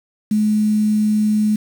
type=tone with quantisation; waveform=sine; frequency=212.8 Hz; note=G#3; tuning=42 cents sharp; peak=-13 dBFS; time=0.31-1.56 s; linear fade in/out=5 ms; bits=6; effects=none